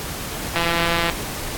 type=click train; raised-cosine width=0.3 ms; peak=-4 dBFS; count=92; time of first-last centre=0.56-1.098 s; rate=169 Hz; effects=pink hiss -29 dBFS RMS until 1.57 s + AAC 64 kbps